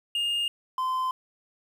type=tone pair in turn; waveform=triangle; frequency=2830 / 1031.1 Hz; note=F7 / C6; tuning=+22 / -26 cents; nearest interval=octave + perfect fourth; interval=1748 cents; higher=first; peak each=-23 dBFS; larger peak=neither; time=0.15-0.48 / 0.78-1.11 s; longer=neither; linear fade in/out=2 ms; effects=9-bit